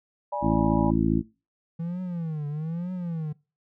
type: chord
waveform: sine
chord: G# diminished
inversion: second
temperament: equal with one note detuned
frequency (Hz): 587.3 / 830.6 / 969.7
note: D5 / G#5 / B5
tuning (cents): 0 / 0 / -32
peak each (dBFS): -31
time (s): 0.32-0.91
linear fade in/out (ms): 10
type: harmonic tone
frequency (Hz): 55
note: A1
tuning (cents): 0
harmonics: 1 / 2 / 3 / 4 / 5 / 6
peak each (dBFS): -30 / -30 / -27 / -26 / -26 / -27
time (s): 0.41-1.23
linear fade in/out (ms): 50
type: tone with vibrato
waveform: triangle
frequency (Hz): 163.6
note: E3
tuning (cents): -13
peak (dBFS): -26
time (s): 1.79-3.33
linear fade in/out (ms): 10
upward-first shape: triangle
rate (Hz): 1.1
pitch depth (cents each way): 220
effects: noise-tail reverb RT60 0.3 s tail -22 dB re dry